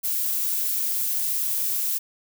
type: noise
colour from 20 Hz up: violet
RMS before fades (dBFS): -25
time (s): 0.03-1.99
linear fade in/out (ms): 20
effects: none